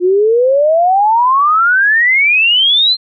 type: exponential sweep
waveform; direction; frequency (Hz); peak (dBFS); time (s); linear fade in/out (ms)
sine; up; 349.2 to 4194; -7; 0-2.97; 50
effects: none